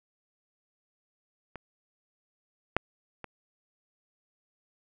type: clicks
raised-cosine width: 0.5 ms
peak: -25 / -8 / -24 dBFS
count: 3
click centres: 1.557 / 2.766 / 3.243 s
effects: none